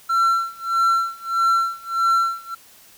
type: tone with tremolo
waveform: triangle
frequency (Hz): 1353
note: E6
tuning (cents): +45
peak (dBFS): -12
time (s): 0.09-2.55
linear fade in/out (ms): 10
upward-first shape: sine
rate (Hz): 1.6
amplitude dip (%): 95
effects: white hiss -49 dBFS RMS until 2.97 s